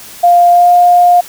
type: tone with pitch glide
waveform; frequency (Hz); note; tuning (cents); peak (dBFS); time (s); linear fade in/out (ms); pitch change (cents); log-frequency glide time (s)
sine; 700 to 707.7; F5 to F5; +4 to +23; -3; 0.23-1.21; 10; +19; 0.51-0.69
effects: white hiss -32 dBFS RMS until 1.28 s